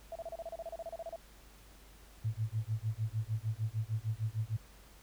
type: tone bursts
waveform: sine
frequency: 665 Hz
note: E5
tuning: 15 cents sharp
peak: -38 dBFS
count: 16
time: 0.12-1.16 s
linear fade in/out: 2 ms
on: 35 ms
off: 32 ms
type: tone with tremolo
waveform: sine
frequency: 110 Hz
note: A2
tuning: in tune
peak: -29 dBFS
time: 2.24-4.57 s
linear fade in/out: 10 ms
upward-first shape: sine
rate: 6.6 Hz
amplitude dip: 100%
effects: added 50 Hz sine -57 dBFS peak until 5.02 s + pink hiss -60 dBFS RMS until 5.02 s